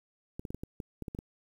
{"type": "clicks", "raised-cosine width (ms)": 3, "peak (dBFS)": -25, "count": 10, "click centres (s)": [0.395, 0.452, 0.505, 0.546, 0.635, 0.802, 1.023, 1.082, 1.149, 1.189], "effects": ["9-bit"]}